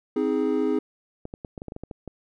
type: chord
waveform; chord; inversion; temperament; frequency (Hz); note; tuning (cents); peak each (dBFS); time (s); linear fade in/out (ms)
triangle; Ab major; first; equal with one note detuned; 261.6 / 316.2 / 415.3; C4 / Eb4 / Ab4; 0 / +28 / 0; -24 / -24 / -23; 0.16-0.79; 5
type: clicks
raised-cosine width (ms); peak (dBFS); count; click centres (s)
2; -22; 11; 1.254 / 1.339 / 1.448 / 1.578 / 1.619 / 1.683 / 1.721 / 1.764 / 1.836 / 1.912 / 2.077
effects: none